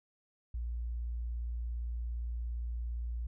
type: tone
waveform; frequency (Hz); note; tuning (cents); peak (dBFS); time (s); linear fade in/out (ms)
sine; 58.7; A#1; +13; -34; 0.54-3.27; 5
effects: none